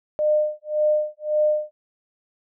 sine tone with tremolo, 606 Hz, D#5, 46 cents flat, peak -15 dBFS, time 0.19-1.71 s, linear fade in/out 0 ms, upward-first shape sine, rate 1.8 Hz, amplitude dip 100%, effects none

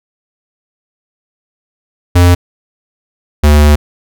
square tone pair in turn, 88.3 / 74.25 Hz, F2 / D2, +20 / +20 cents, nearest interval minor third, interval 300 cents, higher first, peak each -4 dBFS, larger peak neither, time 2.15-2.35 / 3.43-3.76 s, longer second, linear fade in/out 10 ms, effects none

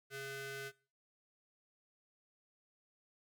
sawtooth ring-modulated tone, 546 Hz, C#5, 26 cents flat, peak -36 dBFS, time 0.1-0.72 s, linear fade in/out 50 ms, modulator 959 Hz, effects noise-tail reverb RT60 0.4 s tail -21 dB re dry

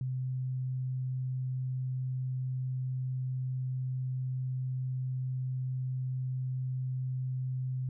sine tone, 128.9 Hz, C3, 26 cents flat, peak -31 dBFS, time 0.01-7.89 s, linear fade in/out 2 ms, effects none

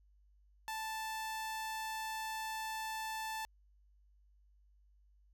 sawtooth tone, 880 Hz, A5, in tune, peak -35 dBFS, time 0.68-3.45 s, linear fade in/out 0 ms, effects added 50 Hz sine -64 dBFS peak until 5.33 s

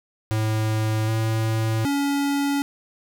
square tone with pitch steps, 109.2 / 111.2 / 282.2 Hz, A2 / A2 / C#4, -13 / +19 / +31 cents, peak -21 dBFS, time 0.31-2.62 s, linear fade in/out 0 ms, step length 770 ms, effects none

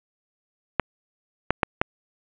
clicks, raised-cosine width 0.5 ms, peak -3 dBFS, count 4, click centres 0.797 / 1.506 / 1.632 / 1.815 s, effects resampled to 8000 Hz + 7-bit

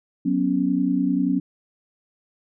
sine chord, F# suspended fourth, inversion none, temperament equal, 185 / 246.9 / 277.2 Hz, F#3 / B3 / C#4, 0 / 0 / 0 cents, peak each -24 / -24 / -21 dBFS, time 0.25-1.4 s, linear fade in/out 10 ms, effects none

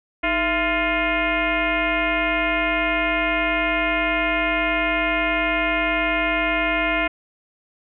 sine tone with frequency modulation, 1396.9 Hz, F6, in tune, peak -18 dBFS, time 0.23-7.08 s, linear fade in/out 10 ms, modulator 362 Hz, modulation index 3.2, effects none

